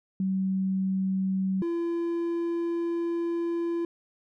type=tone pair in turn; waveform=sine / triangle; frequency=190.4 / 339.3 Hz; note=F#3 / F4; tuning=+50 / -50 cents; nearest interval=minor seventh; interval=1000 cents; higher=second; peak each=-24 dBFS; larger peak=neither; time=0.2-1.62 / 1.62-3.85 s; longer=second; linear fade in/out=2 ms; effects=none